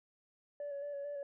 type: tone with vibrato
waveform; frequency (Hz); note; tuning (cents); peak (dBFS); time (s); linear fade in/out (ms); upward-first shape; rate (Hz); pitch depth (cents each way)
sine; 571; D5; -49; -37; 0.6-1.23; 2; square; 4.5; 24
effects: tanh soft clip ceiling -36 dBFS

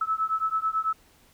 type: beating tone pair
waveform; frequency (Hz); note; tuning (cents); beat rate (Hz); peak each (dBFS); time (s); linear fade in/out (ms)
sine; 1300 / 1309.1; E6 / E6; -24 / -12; 9.1; -27; 0.01-0.93; 5
effects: pink hiss -59 dBFS RMS until 1.33 s

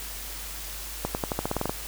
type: accelerating click train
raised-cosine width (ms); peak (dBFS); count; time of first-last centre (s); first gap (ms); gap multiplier
1; -12; 11; 1.05-1.695; 99; 0.9
effects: added 50 Hz sine -40 dBFS peak until 1.87 s + white hiss -38 dBFS RMS until 1.87 s

